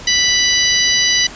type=harmonic tone with a mistuned harmonic; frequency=987.8 Hz; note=B5; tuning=in tune; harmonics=2 / 3 / 4 / 5 / 6; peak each=-18 / -18 / -18 / -18 / -18 dBFS; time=0.07-1.27 s; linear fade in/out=5 ms; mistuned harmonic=5; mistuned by=-38 cents; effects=pink hiss -33 dBFS RMS until 1.35 s + resampled to 16000 Hz